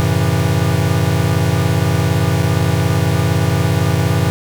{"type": "chord", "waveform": "square", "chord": "F# half-diminished seventh", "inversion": "none", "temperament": "equal with one note detuned", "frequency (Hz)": [92.5, 110, 134.1, 164.81], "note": ["F#2", "A2", "C3", "E3"], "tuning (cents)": [0, 0, 43, 0], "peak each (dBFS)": -19, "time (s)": [0, 4.3], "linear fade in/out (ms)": 0, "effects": []}